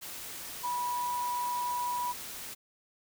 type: tone in noise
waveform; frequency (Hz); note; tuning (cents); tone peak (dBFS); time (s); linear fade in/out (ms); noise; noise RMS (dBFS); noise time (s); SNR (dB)
sine; 977; B5; -19; -30; 0.63-2.13; 20; white; -42; 0.01-2.55; +9
effects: none